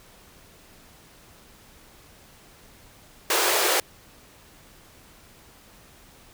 pink high-pass noise, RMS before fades -22 dBFS, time 3.3-3.8 s, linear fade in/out 2 ms, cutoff 340 Hz, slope 96 dB/octave, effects pink hiss -52 dBFS RMS until 6.33 s

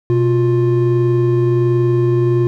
triangle tone pair together, 124.49 / 352.1 Hz, B2 / F4, +14 / +14 cents, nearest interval octave + tritone, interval 1800 cents, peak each -12 dBFS, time 0.1-2.47 s, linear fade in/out 0 ms, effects none

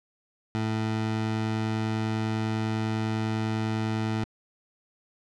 20% pulse tone, 110 Hz, A2, in tune, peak -21 dBFS, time 0.55-4.24 s, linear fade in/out 0 ms, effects low-pass 5000 Hz 12 dB/octave

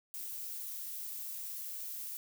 violet noise, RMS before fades -42 dBFS, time 0.14-2.17 s, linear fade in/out 0 ms, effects none

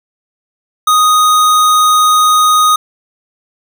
square tone, 1244.5 Hz, D#6, in tune, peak -7 dBFS, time 0.87-2.76 s, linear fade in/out 5 ms, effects none

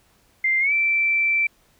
sine tone with pitch glide, 2093 to 2336 Hz, C7 to D7, 0 to -10 cents, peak -17 dBFS, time 0.44-1.47 s, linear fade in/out 5 ms, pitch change +190 cents, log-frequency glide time 0.6-0.73 s, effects pink hiss -60 dBFS RMS until 1.79 s

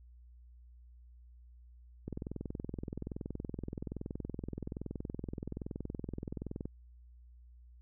click train, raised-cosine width 3 ms, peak -26 dBFS, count 98, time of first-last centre 2.08-6.655 s, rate 21.2 Hz, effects added 60 Hz sine -54 dBFS peak until 7.81 s

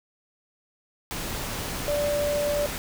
sine tone in noise, 584 Hz, D5, 10 cents flat, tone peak -23 dBFS, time 1.88-2.66 s, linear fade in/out 0 ms, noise pink, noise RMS -32 dBFS, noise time 1.11-2.78 s, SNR +6 dB, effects none

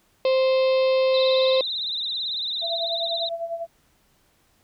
harmonic tone, 523.3 Hz, C5, in tune, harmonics 1 / 2 / 4 / 5 / 6 / 7 / 8 / 9 / 10, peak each -17 / -32 / -39 / -34 / -40 / -37 / -37 / -43 / -48 dBFS, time 0.25-1.61 s, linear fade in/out 2 ms
sine tone with vibrato, 3821 Hz, A#7, 42 cents sharp, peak -25 dBFS, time 1.14-3.29 s, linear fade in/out 2 ms, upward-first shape triangle, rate 18 Hz, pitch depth 130 cents each way
sine tone with tremolo, 671 Hz, E5, 31 cents sharp, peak -24 dBFS, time 2.61-3.67 s, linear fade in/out 50 ms, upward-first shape sine, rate 10 Hz, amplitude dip 70%
effects pink hiss -63 dBFS RMS until 4.63 s

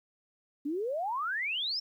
sine exponential sweep, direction up, 274 to 5460 Hz, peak -30 dBFS, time 0.65-1.8 s, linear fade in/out 10 ms, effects 11-bit

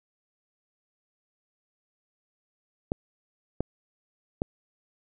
clicks, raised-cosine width 2 ms, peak -13 dBFS, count 3, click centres 2.919 / 3.606 / 4.419 s, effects none

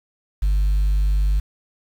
sine tone, 49.99 Hz, G1, 35 cents sharp, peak -13 dBFS, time 0.42-1.4 s, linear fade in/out 10 ms, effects tanh soft clip ceiling -14 dBFS + 7-bit

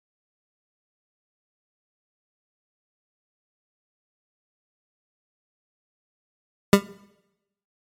25% pulse tone with exponential decay, 199.6 Hz, G3, 32 cents sharp, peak -3 dBFS, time 6.73-6.83 s, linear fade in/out 2 ms, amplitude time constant 21 ms, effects noise-tail reverb RT60 0.9 s tail -20 dB re dry + MP3 64 kbps

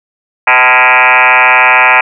sine tone with frequency modulation, 1650 Hz, G#6, 12 cents flat, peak -3 dBFS, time 0.47-2.01 s, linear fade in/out 5 ms, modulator 127 Hz, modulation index 7.2, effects none

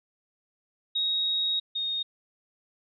sine tone pair in turn, 3775 / 3710 Hz, A#7 / A#7, +21 / -9 cents, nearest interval unison, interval 30 cents, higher first, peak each -24 / -27 dBFS, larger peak first, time 0.95-1.6 / 1.75-2.03 s, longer first, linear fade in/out 10 ms, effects none

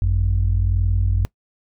sine tone pair together, 51.02 / 92.5 Hz, G#1 / F#2, -30 / 0 cents, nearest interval minor seventh, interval 1030 cents, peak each -17 dBFS, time 0.02-1.25 s, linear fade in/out 0 ms, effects noise-tail reverb RT60 0.1 s tail -24 dB re dry + tanh soft clip ceiling -10 dBFS

